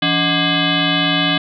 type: tone with frequency modulation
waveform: sine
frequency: 1640 Hz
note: G#6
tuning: 22 cents flat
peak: -13 dBFS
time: 0.02-1.38 s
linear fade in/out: 5 ms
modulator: 452 Hz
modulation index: 4.5
effects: none